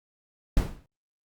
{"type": "noise with exponential decay", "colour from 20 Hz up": "brown", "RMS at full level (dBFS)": -20, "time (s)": [0.57, 0.86], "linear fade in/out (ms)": 1, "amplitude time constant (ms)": 62, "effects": ["Opus 48 kbps"]}